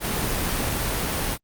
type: noise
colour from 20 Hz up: pink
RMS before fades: -25 dBFS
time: 0-1.38 s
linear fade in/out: 50 ms
effects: Opus 32 kbps